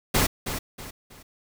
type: noise with echo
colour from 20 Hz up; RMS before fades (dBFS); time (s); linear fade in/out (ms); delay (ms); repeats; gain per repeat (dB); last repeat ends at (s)
pink; -21; 0.14-0.27; 10; 320; 3; -9; 1.23
effects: none